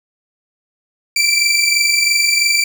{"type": "tone pair together", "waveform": "20% pulse", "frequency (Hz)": [2326, 2349], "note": ["D7", "D7"], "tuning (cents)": [-17, 0], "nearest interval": "unison", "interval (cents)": 17, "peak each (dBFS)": -10, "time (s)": [1.16, 2.64], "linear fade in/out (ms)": 5, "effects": []}